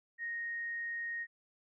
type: tone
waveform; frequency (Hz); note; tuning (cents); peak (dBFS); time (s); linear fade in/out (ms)
sine; 1864.7; A#6; 0; -36; 0.18-1.27; 50
effects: none